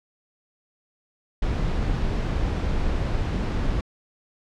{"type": "noise", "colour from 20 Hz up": "brown", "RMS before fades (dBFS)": -24, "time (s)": [1.42, 3.81], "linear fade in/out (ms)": 5, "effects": ["low-pass 5000 Hz 12 dB/octave"]}